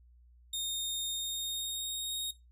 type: tone with pitch glide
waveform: sawtooth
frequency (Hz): 3681 to 3732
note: A#7 to A#7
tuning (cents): -23 to +1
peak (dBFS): -31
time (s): 0.53-2.31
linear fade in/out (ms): 5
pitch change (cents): +24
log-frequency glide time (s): 1.09-2.12
effects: noise-tail reverb RT60 0.2 s tail -18 dB re dry + added 60 Hz sine -57 dBFS peak until 2.51 s